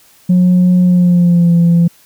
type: tone with pitch glide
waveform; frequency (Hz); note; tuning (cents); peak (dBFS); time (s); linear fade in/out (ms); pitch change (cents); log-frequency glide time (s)
sine; 180.5 to 170.37; F#3 to F3; -43 to -43; -4; 0.29-1.88; 10; -100; 0.83-1.54
effects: tanh soft clip ceiling -4 dBFS + white hiss -47 dBFS RMS until 2.05 s